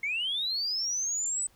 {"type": "linear sweep", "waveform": "sine", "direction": "up", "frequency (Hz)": [2139, 8100], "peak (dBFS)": -27, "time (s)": [0.03, 1.47], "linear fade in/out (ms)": 5, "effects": ["tanh soft clip ceiling -23 dBFS", "pink hiss -63 dBFS RMS until 1.55 s"]}